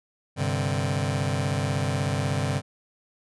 sawtooth chord, G suspended fourth, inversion none, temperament just, 98 / 130.67 / 147 Hz, G2 / C3 / D3, 0 / -2 / +2 cents, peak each -24 dBFS, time 0.36-2.62 s, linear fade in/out 50 ms, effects resampled to 24000 Hz

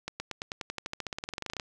accelerating click train, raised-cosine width 0.2 ms, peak -17 dBFS, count 24, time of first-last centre 0.08-1.598 s, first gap 120 ms, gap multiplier 0.94, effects none

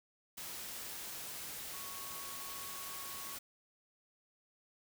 sine tone in noise, 1108.7 Hz, C#6, in tune, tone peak -51 dBFS, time 1.73-3.36 s, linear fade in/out 10 ms, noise white, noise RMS -45 dBFS, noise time 0.37-3.39 s, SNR -9 dB, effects none

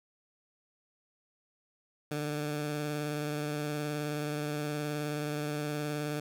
15% pulse tone with vibrato, 148.8 Hz, D3, 23 cents sharp, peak -26 dBFS, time 2.11-6.2 s, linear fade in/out 5 ms, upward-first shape triangle, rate 19 Hz, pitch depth 30 cents each way, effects none

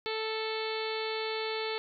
harmonic tone, 440 Hz, A4, in tune, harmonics 1 / 2 / 3 / 4 / 5 / 6 / 7 / 8 / 9 / 10, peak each -34 / -40 / -43 / -45 / -41 / -44 / -46 / -43 / -45 / -43 dBFS, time 0.06-1.78 s, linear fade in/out 0 ms, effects none

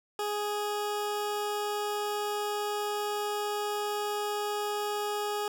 20% pulse tone, 415.3 Hz, G#4, in tune, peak -25 dBFS, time 0.19-5.48 s, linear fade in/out 2 ms, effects none

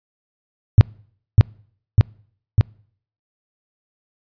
sine tone with echo, 105.2 Hz, G#2, 23 cents sharp, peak -3 dBFS, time 0.78-0.81 s, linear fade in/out 0 ms, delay 600 ms, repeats 3, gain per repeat -2 dB, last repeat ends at 2.61 s, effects noise-tail reverb RT60 0.6 s tail -26 dB re dry + resampled to 11025 Hz

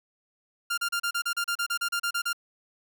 sawtooth tone bursts, 1396.9 Hz, F6, in tune, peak -22 dBFS, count 15, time 0.7-2.331 s, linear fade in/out 10 ms, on 77 ms, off 34 ms, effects none

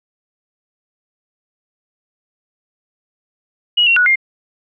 sine tone with pitch steps, 2904 / 2740 / 1466 / 2117 Hz, F#7 / F7 / F#6 / C7, -33 / -34 / -16 / +20 cents, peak -9 dBFS, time 3.77-4.158 s, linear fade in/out 10 ms, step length 97 ms, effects none

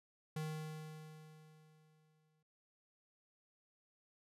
square tone with exponential decay, 155.56 Hz, D#3, in tune, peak -39 dBFS, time 0.36-2.43 s, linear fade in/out 5 ms, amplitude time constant 450 ms, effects resampled to 32000 Hz

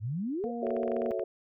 sine exponential sweep, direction up, 98 to 554.4 Hz, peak -30 dBFS, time 0-0.52 s, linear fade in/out 50 ms
harmonic tone, 235.9 Hz, A#3, 21 cents sharp, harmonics 1 / 2 / 3, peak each -35 / -38 / -40 dBFS, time 0.44-1.11 s, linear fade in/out 0 ms
sine chord, F# minor seventh, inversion none, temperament equal, 370 / 440 / 554.4 / 659.3 Hz, F#4 / A4 / C#5 / E5, 0 / 0 / 0 / 0 cents, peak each -35 dBFS, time 0.62-1.24 s, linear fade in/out 5 ms
clicks, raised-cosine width 0.5 ms, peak -29 dBFS, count 11, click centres 0.668 / 0.706 / 0.766 / 0.832 / 0.879 / 0.918 / 0.966 / 1.019 / 1.061 / 1.116 / 1.195 s
effects none

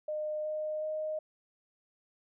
sine tone with pitch steps, 610 / 615 / 619.9 Hz, D#5 / D#5 / D#5, -34 / -20 / -7 cents, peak -32 dBFS, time 0.08-1.19 s, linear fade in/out 5 ms, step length 370 ms, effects none

